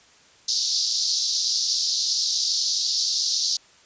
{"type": "band-pass noise", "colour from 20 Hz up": "white", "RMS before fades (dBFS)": -24, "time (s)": [0.48, 3.57], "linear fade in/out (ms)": 5, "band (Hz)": [4100, 5800], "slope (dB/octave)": 48, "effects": ["white hiss -54 dBFS RMS until 3.85 s", "resampled to 16000 Hz"]}